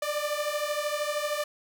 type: beating tone pair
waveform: sawtooth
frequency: 587.3 / 600.3 Hz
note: D5 / D5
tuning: 0 / +38 cents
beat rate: 13 Hz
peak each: -27 dBFS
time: 0.02-1.44 s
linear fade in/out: 5 ms
effects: none